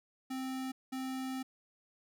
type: tone bursts at uneven times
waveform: square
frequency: 261.6 Hz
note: C4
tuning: in tune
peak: -37 dBFS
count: 2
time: 0.3-0.72 / 0.92-1.43 s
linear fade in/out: 10 ms
effects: none